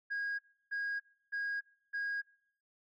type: tone bursts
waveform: sine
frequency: 1638 Hz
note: G#6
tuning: 24 cents flat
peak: -32 dBFS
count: 4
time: 0.1-2.22 s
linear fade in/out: 20 ms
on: 290 ms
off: 320 ms
effects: noise-tail reverb RT60 0.6 s tail -21 dB re dry + tanh soft clip ceiling -32 dBFS